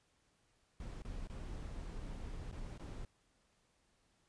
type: noise with dropouts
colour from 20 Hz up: brown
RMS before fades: -45 dBFS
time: 0.8-3.05 s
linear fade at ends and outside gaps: 2 ms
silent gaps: 1.021-1.049 / 1.272-1.298 / 2.515-2.525 / 2.778-2.795 s
effects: pink hiss -75 dBFS RMS until 4.28 s + resampled to 22050 Hz